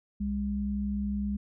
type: tone pair together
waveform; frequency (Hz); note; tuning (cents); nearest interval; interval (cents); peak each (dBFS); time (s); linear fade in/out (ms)
sine; 64.77 / 203.5; C2 / G#3; -17 / -35; octave + minor sixth; 1982; -34 / -29; 0.2-1.37; 10
effects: none